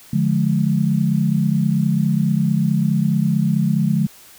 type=chord; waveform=sine; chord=D diminished; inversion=none; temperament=just; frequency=146.83 / 176.2 / 211.4 Hz; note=D3 / F3 / Ab3; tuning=0 / +16 / +31 cents; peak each=-19 dBFS; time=0.13-4.07 s; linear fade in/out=5 ms; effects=white hiss -45 dBFS RMS until 4.38 s